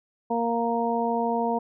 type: harmonic tone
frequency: 233.1 Hz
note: A#3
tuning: in tune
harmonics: 1 / 2 / 3 / 4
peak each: -28 / -28 / -28 / -28 dBFS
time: 0.3-1.59 s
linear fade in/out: 10 ms
effects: none